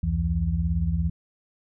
sine tone cluster, 66.7 / 84.2 / 167.2 Hz, C2 / E2 / E3, +34 / +37 / +25 cents, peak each -26 dBFS, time 0.03-1.1 s, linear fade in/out 5 ms, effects none

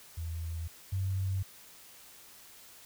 sine tone pair in turn, 82.41 / 95.4 Hz, E2 / G2, 0 / -47 cents, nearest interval minor third, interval 253 cents, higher second, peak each -34 / -29 dBFS, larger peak second, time 0.17-0.68 / 0.92-1.43 s, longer neither, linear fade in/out 10 ms, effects white hiss -54 dBFS RMS until 2.85 s

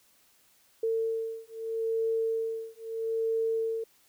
sine beating tone pair, 450.1 / 450.88 Hz, A4 / A4, +39 / +42 cents, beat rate 0.78 Hz, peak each -31 dBFS, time 0.83-3.84 s, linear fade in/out 5 ms, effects white hiss -64 dBFS RMS until 4.08 s

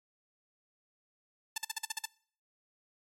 5% pulse tone bursts, 880 Hz, A5, in tune, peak -20 dBFS, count 8, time 1.56-2.056 s, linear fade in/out 5 ms, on 20 ms, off 48 ms, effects noise-tail reverb RT60 0.5 s tail -23 dB re dry + MP3 64 kbps

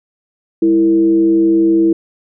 sine tone with frequency modulation, 330 Hz, E4, 2 cents sharp, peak -8 dBFS, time 0.62-1.93 s, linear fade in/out 5 ms, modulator 128 Hz, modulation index 0.41, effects none

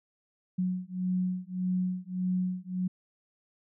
sine beating tone pair, 182.3 / 184 Hz, F#3 / F#3, -25 / -9 cents, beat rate 1.7 Hz, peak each -31 / -31 dBFS, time 0.58-2.88 s, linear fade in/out 10 ms, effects none

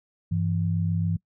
sine tone pair together, 98.82 / 166.2 Hz, G2 / E3, +14 / +15 cents, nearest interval major sixth, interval 901 cents, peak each -25 dBFS, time 0.31-1.17 s, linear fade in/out 10 ms, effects noise-tail reverb RT60 0.1 s tail -24 dB re dry

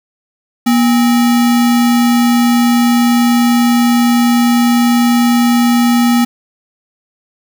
sine tone with sample-and-hold, 239.7 Hz, A#3, 48 cents sharp, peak -7 dBFS, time 0.66-6.25 s, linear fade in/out 10 ms, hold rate 1050 Hz, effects none

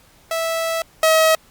sawtooth tone pair in turn, 656 / 638.8 Hz, E5 / D#5, -9 / +45 cents, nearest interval unison, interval 46 cents, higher first, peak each -16 / -8 dBFS, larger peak second, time 0.31-0.82 / 1.03-1.35 s, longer first, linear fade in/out 2 ms, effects pink hiss -52 dBFS RMS until 1.5 s + Opus 48 kbps

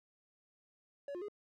triangle tone with pitch steps, 565 / 354.7 / 413.7 Hz, C#5 / F4 / G#4, +33 / +27 / -7 cents, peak -38 dBFS, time 1.08-1.284 s, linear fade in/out 2 ms, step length 68 ms, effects none

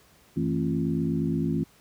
sine tone cluster, 91.8 / 162.9 / 222 / 270.9 / 345.5 Hz, F#2 / E3 / A3 / C#4 / F4, -13 / -20 / +16 / -40 / -19 cents, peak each -36 / -27 / -30 / -29 / -33 dBFS, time 0.36-1.64 s, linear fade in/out 10 ms, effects pink hiss -58 dBFS RMS until 1.8 s + high-pass 60 Hz 12 dB/octave

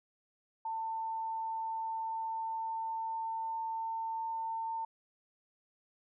sine tone with pitch glide, 895 to 901.2 Hz, A5 to A5, +29 to +41 cents, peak -34 dBFS, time 0.65-4.85 s, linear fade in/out 5 ms, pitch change +12 cents, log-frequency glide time 1.71-4.46 s, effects none

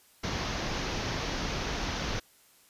pink low-pass noise, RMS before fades -33 dBFS, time 0.23-2.2 s, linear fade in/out 10 ms, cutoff 6400 Hz, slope 96 dB/octave, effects white hiss -61 dBFS RMS until 2.69 s + resampled to 32000 Hz

